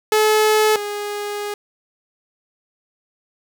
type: tone pair in turn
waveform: sawtooth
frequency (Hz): 430 / 412.6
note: A4 / G#4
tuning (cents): -40 / -11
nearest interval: minor second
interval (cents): 71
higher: first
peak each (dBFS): -9 / -20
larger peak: first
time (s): 0.12-0.76 / 0.76-1.54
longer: second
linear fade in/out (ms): 2
effects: none